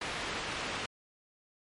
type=low-pass noise; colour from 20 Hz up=white; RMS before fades=-37 dBFS; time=0.01-0.86 s; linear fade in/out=5 ms; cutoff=2800 Hz; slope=12 dB/octave; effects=MP3 48 kbps